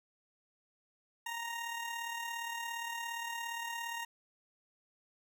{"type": "tone with amplitude modulation", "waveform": "20% pulse", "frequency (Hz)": 932.3, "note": "A#5", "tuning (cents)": 0, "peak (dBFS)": -31, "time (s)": [1.26, 4.05], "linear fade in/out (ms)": 5, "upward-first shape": "sine", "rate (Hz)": 37.3, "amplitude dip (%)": 45, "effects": []}